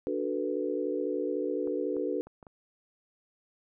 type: chord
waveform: sine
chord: B minor seventh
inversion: first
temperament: equal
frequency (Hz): 293.7 / 370 / 440 / 493.9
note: D4 / F#4 / A4 / B4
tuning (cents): 0 / 0 / 0 / 0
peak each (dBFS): -34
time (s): 0.07-2.21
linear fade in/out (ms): 0
type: clicks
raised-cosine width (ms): 1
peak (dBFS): -35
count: 5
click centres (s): 1.674 / 1.967 / 2.27 / 2.428 / 2.468
effects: none